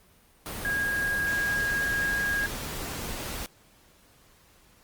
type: tone in noise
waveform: sine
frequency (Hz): 1637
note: G#6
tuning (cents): -25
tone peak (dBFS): -25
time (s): 0.65-2.46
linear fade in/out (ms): 0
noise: pink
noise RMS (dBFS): -35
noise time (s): 0.46-3.46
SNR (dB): +7
effects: pink hiss -59 dBFS RMS until 4.83 s + Opus 32 kbps